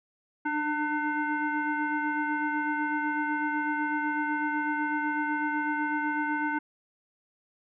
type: tone with frequency modulation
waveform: sine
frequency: 902 Hz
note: A5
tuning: 43 cents sharp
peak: -26 dBFS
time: 0.45-6.59 s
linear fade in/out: 10 ms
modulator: 604 Hz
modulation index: 1.4
effects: none